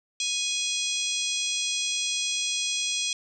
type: harmonic tone with a mistuned harmonic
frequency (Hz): 830.6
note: G#5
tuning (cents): 0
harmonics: 3 / 4 / 5 / 6 / 7 / 8 / 9 / 10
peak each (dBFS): -33 / -30 / -35 / -37 / -32 / -38 / -37 / -39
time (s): 0.2-3.13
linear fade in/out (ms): 2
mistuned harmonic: 8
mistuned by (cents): -44
effects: none